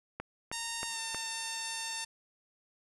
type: click train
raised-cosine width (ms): 0.5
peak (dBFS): -22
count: 4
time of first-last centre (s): 0.2-1.146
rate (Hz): 3.17
type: tone with pitch glide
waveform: 5% pulse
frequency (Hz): 922 to 903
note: A#5 to A5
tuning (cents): -19 to +45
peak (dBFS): -23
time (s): 0.52-2.05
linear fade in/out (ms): 10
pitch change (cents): -36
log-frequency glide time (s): 0.87-1
effects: resampled to 24000 Hz + 9-bit